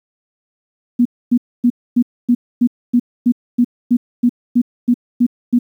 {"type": "tone bursts", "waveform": "sine", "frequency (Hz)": 242.2, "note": "B3", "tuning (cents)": -34, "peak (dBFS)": -8, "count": 15, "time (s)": [0.99, 5.59], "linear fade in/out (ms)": 10, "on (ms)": 64, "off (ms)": 260, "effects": ["8-bit"]}